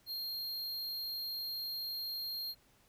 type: tone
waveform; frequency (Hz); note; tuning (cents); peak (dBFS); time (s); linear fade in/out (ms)
square; 4216; C8; +12; -38; 0.06-2.55; 50
effects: pink hiss -68 dBFS RMS until 2.88 s